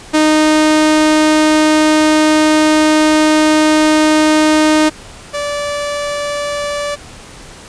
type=tone pair in turn; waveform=sawtooth; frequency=308.7 / 581.1 Hz; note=D#4 / D5; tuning=-14 / -18 cents; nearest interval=major seventh; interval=1096 cents; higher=second; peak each=-4 / -13 dBFS; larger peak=first; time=0.13-4.9 / 5.33-6.96 s; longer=first; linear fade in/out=20 ms; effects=pink hiss -35 dBFS RMS until 7.68 s + resampled to 22050 Hz